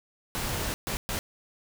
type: noise bursts at uneven times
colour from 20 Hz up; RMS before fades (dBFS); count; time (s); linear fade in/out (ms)
pink; -31; 3; 0.35-0.74 / 0.87-0.97 / 1.09-1.19; 0
effects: none